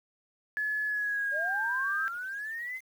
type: tone with pitch glide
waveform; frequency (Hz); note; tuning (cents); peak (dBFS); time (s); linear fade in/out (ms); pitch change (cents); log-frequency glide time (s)
sine; 1708 to 1584.4; G#6 to G6; +48 to +18; -28; 0.57-2.08; 0; -130; 0.86-1.59
type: linear sweep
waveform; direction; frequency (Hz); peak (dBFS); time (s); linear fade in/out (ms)
sine; up; 554.4 to 2093; -34; 1.31-2.81; 50
effects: 9-bit